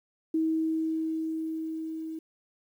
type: tone with level ramp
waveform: sine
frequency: 320 Hz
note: D#4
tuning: 49 cents sharp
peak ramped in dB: -23 to -34 dBFS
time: 0.34-2.19 s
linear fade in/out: 5 ms
effects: 10-bit